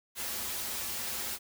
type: noise with comb filter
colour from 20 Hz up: white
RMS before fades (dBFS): -36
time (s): 0.15-1.39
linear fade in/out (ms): 50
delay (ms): 6.6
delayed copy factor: -1
effects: none